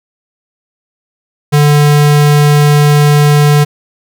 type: tone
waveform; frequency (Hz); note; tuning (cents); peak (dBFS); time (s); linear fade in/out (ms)
square; 147.1; D3; +3; -5; 1.52-3.65; 20
effects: none